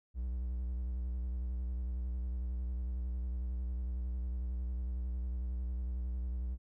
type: tone with vibrato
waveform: triangle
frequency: 61.5 Hz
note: B1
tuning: 7 cents flat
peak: -32 dBFS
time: 0.14-6.58 s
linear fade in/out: 50 ms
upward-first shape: square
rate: 11 Hz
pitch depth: 53 cents each way
effects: none